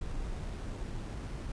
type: noise with sample-and-hold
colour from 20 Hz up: brown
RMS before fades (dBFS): -38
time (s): 0.01-1.52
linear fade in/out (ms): 5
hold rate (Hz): 7350
effects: resampled to 22050 Hz